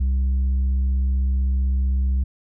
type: tone with tanh clipping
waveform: triangle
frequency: 65.41 Hz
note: C2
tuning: in tune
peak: -18 dBFS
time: 0-2.24 s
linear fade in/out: 10 ms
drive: 8 dB
effects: none